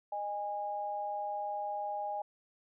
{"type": "tone pair together", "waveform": "sine", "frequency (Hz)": [614.3, 820], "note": ["D#5", "G#5"], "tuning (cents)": [-22, -22], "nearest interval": "perfect fourth", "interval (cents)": 500, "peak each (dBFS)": [-40, -35], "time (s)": [0.12, 2.22], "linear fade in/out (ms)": 5, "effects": []}